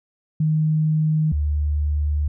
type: tone pair in turn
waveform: sine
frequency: 155.5 / 74.2 Hz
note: D#3 / D2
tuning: -1 / +18 cents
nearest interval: octave + minor second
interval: 1281 cents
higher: first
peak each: -16 / -18 dBFS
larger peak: first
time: 0.4-1.32 / 1.32-2.28 s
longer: second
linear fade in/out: 5 ms
effects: none